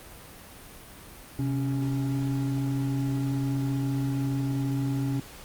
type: tone pair together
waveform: triangle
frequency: 130.82 / 277.2 Hz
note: C3 / C#4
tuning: 0 / 0 cents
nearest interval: octave + minor second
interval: 1300 cents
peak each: -25 / -27 dBFS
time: 1.39-5.2 s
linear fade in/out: 2 ms
effects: pink hiss -46 dBFS RMS until 5.44 s + Opus 32 kbps